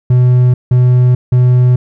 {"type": "tone bursts", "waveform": "triangle", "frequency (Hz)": 124.9, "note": "B2", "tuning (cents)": 20, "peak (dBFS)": -3, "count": 3, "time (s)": [0.1, 1.76], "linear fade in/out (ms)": 5, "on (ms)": 440, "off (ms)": 170, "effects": []}